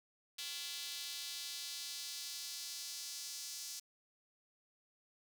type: tone with high-pass filter sweep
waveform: square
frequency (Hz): 155.56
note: D#3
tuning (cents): 0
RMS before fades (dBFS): -45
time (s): 0.38-3.8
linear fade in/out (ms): 10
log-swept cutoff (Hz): 3600 to 5500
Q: 1.9
effects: 11-bit